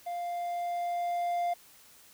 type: tone with level ramp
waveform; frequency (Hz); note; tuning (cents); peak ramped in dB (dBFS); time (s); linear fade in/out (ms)
triangle; 698.5; F5; 0; -31 to -25; 0.06-1.54; 10
effects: white hiss -57 dBFS RMS until 2.13 s